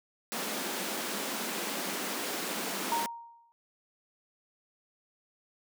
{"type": "high-pass noise", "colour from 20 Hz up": "pink", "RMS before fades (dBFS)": -35, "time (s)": [0.32, 3.06], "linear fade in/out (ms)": 0, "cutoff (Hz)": 190, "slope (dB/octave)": 48}
{"type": "tone with exponential decay", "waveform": "sine", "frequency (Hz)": 932.3, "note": "A#5", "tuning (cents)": 0, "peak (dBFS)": -25, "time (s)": [2.92, 3.52], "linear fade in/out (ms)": 0, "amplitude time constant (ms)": 130}
{"effects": []}